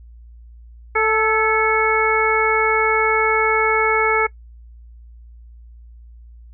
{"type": "harmonic tone with a mistuned harmonic", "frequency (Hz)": 440, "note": "A4", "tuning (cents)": 0, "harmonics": [1, 2, 3, 4, 5], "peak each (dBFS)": [-19, -22, -20, -24, -19], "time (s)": [0.95, 4.27], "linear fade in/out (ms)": 10, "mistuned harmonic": 4, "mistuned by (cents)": -52, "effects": ["noise-tail reverb RT60 0.1 s tail -22 dB re dry", "added 58 Hz sine -39 dBFS peak until 6.53 s"]}